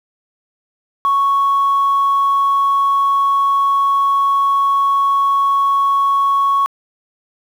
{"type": "tone", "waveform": "sine", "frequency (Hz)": 1108.7, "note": "C#6", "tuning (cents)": 0, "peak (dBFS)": -10, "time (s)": [1.05, 6.66], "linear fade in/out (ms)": 0, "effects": ["tanh soft clip ceiling -8 dBFS", "7-bit"]}